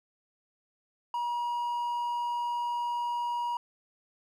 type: tone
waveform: triangle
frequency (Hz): 957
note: A#5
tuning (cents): +45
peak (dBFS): -27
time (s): 1.14-3.57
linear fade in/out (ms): 2
effects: none